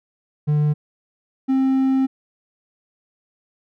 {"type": "tone pair in turn", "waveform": "triangle", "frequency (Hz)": [149.3, 265.2], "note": ["D3", "C4"], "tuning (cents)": [29, 23], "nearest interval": "minor seventh", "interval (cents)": 994, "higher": "second", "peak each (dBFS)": -13, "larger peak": "neither", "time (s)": [[0.47, 0.74], [1.48, 2.07]], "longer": "second", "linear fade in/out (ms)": 20, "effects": []}